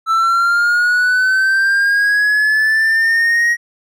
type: linear sweep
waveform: triangle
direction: up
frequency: 1318.5 to 1896 Hz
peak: -9 dBFS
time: 0.06-3.57 s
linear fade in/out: 50 ms
effects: none